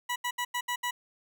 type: tone bursts at uneven times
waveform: 20% pulse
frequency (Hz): 977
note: B5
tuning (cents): -19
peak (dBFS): -24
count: 6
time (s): 0.09-0.16 / 0.24-0.31 / 0.38-0.45 / 0.54-0.61 / 0.68-0.76 / 0.83-0.91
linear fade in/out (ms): 10
effects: none